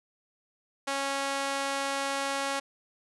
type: tone with high-pass filter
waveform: sawtooth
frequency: 275.7 Hz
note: C#4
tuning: 9 cents flat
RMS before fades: -31 dBFS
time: 0.87-2.6 s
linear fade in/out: 10 ms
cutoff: 680 Hz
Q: 0.83
effects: resampled to 24000 Hz